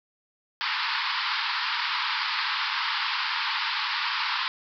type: band-pass noise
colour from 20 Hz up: pink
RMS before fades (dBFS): -28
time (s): 0.61-4.48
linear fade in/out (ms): 0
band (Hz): 880 to 5000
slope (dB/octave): 96
effects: none